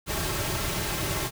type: noise with comb filter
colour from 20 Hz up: pink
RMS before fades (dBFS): -29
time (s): 0.06-1.31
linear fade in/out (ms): 50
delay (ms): 4.1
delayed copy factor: -0.6
effects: none